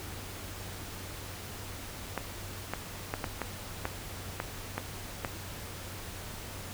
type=clicks; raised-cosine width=0.5 ms; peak=-16 dBFS; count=9; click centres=2.177 / 2.736 / 3.139 / 3.242 / 3.417 / 3.854 / 4.401 / 4.78 / 5.248 s; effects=added 95 Hz sine -46 dBFS peak until 6.73 s + pink hiss -43 dBFS RMS until 6.73 s